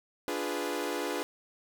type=chord; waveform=sawtooth; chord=D diminished seventh; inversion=none; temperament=equal; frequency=293.7 / 349.2 / 415.3 / 493.9 Hz; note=D4 / F4 / Ab4 / Cb5; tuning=0 / 0 / 0 / 0 cents; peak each=-33 dBFS; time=0.28-1.23 s; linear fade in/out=0 ms; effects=none